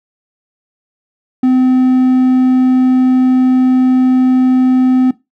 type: tone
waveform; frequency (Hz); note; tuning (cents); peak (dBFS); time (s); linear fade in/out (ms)
triangle; 256.2; C4; -36; -5; 1.43-5.11; 5
effects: noise-tail reverb RT60 0.2 s tail -18 dB re dry